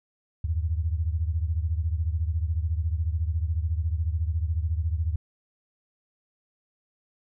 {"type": "beating tone pair", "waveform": "sine", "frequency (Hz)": [77.78, 91.78], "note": ["D#2", "F#2"], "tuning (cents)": [0, -14], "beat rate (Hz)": 14, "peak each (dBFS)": [-25, -29], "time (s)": [0.44, 5.16], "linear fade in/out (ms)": 5, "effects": []}